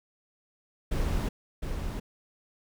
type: noise with echo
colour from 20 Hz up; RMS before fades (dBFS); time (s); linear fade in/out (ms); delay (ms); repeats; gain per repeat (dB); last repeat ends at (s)
brown; -28; 0.91-1.29; 10; 710; 1; -5; 2
effects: none